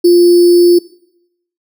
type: tone with sample-and-hold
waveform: sine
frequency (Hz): 349.2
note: F4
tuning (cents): 0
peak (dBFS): -3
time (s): 0.04-0.79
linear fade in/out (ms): 10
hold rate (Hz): 4900
effects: noise-tail reverb RT60 0.8 s tail -21 dB re dry